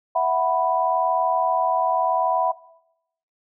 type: chord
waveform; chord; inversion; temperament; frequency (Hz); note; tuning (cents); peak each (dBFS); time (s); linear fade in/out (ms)
sine; E suspended second; none; equal; 659.3 / 740 / 987.8; E5 / F#5 / B5; 0 / 0 / 0; -22; 0.15-2.52; 10
effects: noise-tail reverb RT60 0.8 s tail -19 dB re dry